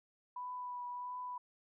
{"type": "tone with vibrato", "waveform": "sine", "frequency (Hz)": 987.8, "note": "B5", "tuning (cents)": 0, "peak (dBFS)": -40, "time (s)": [0.36, 1.38], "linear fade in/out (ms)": 5, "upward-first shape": "triangle", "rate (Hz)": 1.5, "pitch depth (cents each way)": 18, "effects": []}